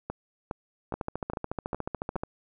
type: two click trains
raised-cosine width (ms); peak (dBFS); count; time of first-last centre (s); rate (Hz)
1; -18 / -17; 6 / 19; 0.1-2.158 / 0.94-2.235; 2.43 / 13.9
effects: none